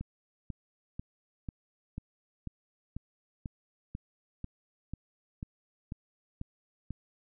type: click train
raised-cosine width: 5 ms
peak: -25 dBFS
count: 15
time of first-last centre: 0.01-6.907 s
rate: 2.03 Hz
effects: none